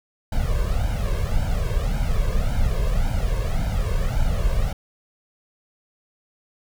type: noise with flanger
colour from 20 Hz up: brown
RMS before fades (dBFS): -21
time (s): 0.32-4.73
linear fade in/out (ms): 5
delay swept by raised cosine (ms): 1.3 to 1.88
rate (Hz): 1.8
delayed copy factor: +0.95
effects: none